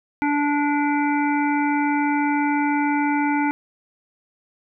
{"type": "harmonic tone", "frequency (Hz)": 291, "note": "D4", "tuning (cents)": -16, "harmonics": [1, 3, 5, 7, 8], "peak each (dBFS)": [-20, -23, -29, -31, -32], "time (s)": [0.22, 3.51], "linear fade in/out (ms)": 0, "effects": []}